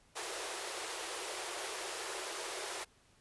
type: high-pass noise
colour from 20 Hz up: pink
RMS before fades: -41 dBFS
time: 0.15-2.85 s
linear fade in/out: 20 ms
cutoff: 340 Hz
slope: 96 dB/octave
effects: pink hiss -67 dBFS RMS until 3.2 s + resampled to 24000 Hz